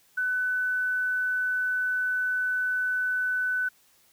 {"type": "tone with quantisation", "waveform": "sine", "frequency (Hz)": 1500, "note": "F#6", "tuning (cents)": 23, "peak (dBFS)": -24, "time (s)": [0.17, 3.69], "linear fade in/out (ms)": 10, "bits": 9, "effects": ["white hiss -62 dBFS RMS until 4.12 s"]}